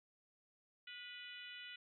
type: harmonic tone with a mistuned harmonic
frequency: 493.9 Hz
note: B4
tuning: in tune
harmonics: 3 / 4 / 5 / 6 / 7 / 8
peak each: -56 / -56 / -56 / -53 / -59 / -63 dBFS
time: 0.87-1.76 s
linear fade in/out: 5 ms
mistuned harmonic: 3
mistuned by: -38 cents
effects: none